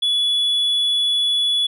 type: tone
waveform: sine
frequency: 3413 Hz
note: G#7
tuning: 47 cents sharp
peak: -13 dBFS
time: 0.02-1.67 s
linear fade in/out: 10 ms
effects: tanh soft clip ceiling -15 dBFS